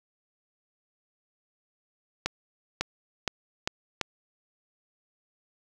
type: accelerating click train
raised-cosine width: 0.2 ms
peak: -9 dBFS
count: 5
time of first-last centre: 2.26-4.013 s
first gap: 550 ms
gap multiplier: 0.85
effects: 8-bit